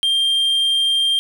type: tone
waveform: triangle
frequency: 3186 Hz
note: G7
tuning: 27 cents sharp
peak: -13 dBFS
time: 0.03-1.19 s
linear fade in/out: 0 ms
effects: none